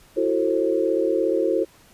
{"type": "chord", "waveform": "sine", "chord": "F# half-diminished seventh", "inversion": "third", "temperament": "just", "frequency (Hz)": [333, 370, 444, 532.8], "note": ["E4", "F#4", "A4", "C5"], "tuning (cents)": [18, 0, 16, 31], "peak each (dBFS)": -24, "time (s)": [0.16, 1.65], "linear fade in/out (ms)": 20, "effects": ["pink hiss -53 dBFS RMS until 1.93 s", "resampled to 32000 Hz"]}